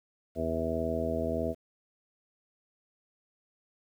harmonic tone, 81.4 Hz, E2, 21 cents flat, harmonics 1 / 2 / 3 / 4 / 5 / 6 / 7 / 8, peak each -37 / -41 / -35 / -39 / -38 / -36 / -43 / -33 dBFS, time 0.35-1.55 s, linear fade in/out 50 ms, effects 10-bit

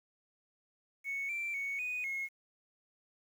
sine tone with pitch steps, 2214 / 2348 / 2222 / 2485 / 2166 Hz, C#7 / D7 / C#7 / D#7 / C#7, -3 / -1 / +4 / -3 / -41 cents, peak -33 dBFS, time 1.04-2.29 s, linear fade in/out 50 ms, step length 250 ms, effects tanh soft clip ceiling -31 dBFS + 10-bit

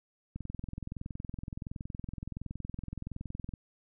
click train, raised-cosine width 5 ms, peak -26 dBFS, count 69, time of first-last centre 0.36-3.538 s, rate 21.4 Hz, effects none

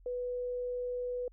sine tone, 493.9 Hz, B4, in tune, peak -33 dBFS, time 0.06-1.28 s, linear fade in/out 2 ms, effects added 43 Hz sine -55 dBFS peak until 1.32 s

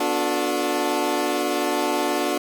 20% pulse chord, B minor seventh, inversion none, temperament equal with one note detuned, 246.9 / 293.7 / 361.1 / 440 Hz, B3 / D4 / F#4 / A4, 0 / 0 / -42 / 0 cents, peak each -26 / -20 / -20 / -24 dBFS, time 0-2.38 s, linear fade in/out 5 ms, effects none

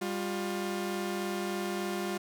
sawtooth tone pair together, 198.8 / 354.2 Hz, G3 / F4, +25 / +24 cents, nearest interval minor seventh, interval 999 cents, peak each -31 / -30 dBFS, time 0.01-2.18 s, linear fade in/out 10 ms, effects none

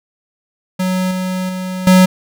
square tone with level steps, 185 Hz, F#3, in tune, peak -15 / -18 / -21 / -6 dBFS, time 0.79-2.06 s, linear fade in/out 10 ms, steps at 1.11 / 1.49 / 1.87 s, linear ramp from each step 2 ms, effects none

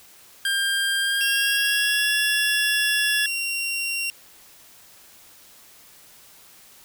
25% pulse tone with pitch glide, 1597 to 1701.8 Hz, G6 to G#6, +32 to +42 cents, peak -17 dBFS, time 0.45-3.26 s, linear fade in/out 2 ms, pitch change +110 cents, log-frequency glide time 1.01-2.15 s
sawtooth tone, 2752 Hz, F7, 26 cents flat, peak -21 dBFS, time 1.21-4.1 s, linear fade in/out 0 ms
effects white hiss -50 dBFS RMS until 6.84 s

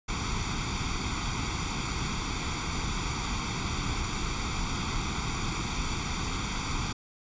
pink noise with comb filter, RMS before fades -31 dBFS, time 0.08-6.93 s, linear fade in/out 10 ms, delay 0.86 ms, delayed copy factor +0.8, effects resampled to 16000 Hz

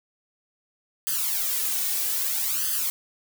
blue noise with flanger, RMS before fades -26 dBFS, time 1.07-2.9 s, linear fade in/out 0 ms, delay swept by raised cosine 0.63 to 2.73 ms, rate 0.62 Hz, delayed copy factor +1, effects none

